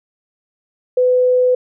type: tone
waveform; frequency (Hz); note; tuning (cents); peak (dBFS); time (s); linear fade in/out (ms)
sine; 502; B4; +28; -10; 0.97-1.55; 5
effects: none